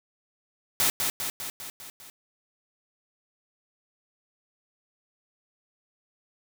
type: noise with echo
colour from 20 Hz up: white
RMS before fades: -23 dBFS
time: 0.8-0.9 s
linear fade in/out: 0 ms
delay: 200 ms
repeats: 6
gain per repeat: -4 dB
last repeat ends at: 2.1 s
effects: none